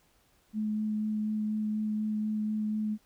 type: tone with vibrato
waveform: sine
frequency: 214 Hz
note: A3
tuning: 48 cents flat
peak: -28 dBFS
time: 0.53-2.98 s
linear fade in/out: 50 ms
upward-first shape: sine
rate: 4.1 Hz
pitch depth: 9 cents each way
effects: pink hiss -67 dBFS RMS until 3.05 s